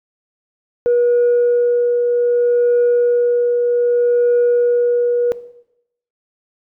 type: tone with tremolo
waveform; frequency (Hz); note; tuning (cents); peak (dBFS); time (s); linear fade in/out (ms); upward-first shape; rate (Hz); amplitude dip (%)
sine; 482.2; B4; -41; -8; 0.86-5.32; 0; triangle; 0.64; 35
effects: noise-tail reverb RT60 0.8 s tail -17 dB re dry + tanh soft clip ceiling -8 dBFS